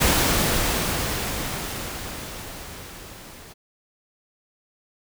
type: noise with level ramp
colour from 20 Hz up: pink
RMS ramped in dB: -18 to -44 dBFS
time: 0-3.54 s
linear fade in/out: 20 ms
effects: none